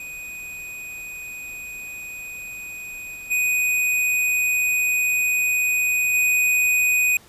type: tone with level steps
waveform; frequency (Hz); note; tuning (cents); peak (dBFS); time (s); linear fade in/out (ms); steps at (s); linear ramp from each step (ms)
square; 2489; D#7; 0; -33 / -35 / -19 / -17; 0-7.17; 2; 3.14 / 3.3 / 6.13; 20
effects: pink hiss -50 dBFS RMS until 7.28 s + resampled to 32000 Hz